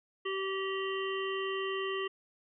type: harmonic tone with a mistuned harmonic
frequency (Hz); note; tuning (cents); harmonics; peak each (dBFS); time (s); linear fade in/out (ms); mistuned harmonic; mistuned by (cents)
385.8; G4; -28; 1 / 3 / 5 / 7 / 8; -34 / -39 / -41 / -42 / -43; 0.25-2.08; 10; 7; +50
effects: none